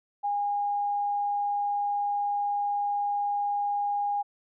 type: tone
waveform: sine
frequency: 816 Hz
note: G#5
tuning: 31 cents flat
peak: -25 dBFS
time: 0.23-4.23 s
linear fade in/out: 20 ms
effects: none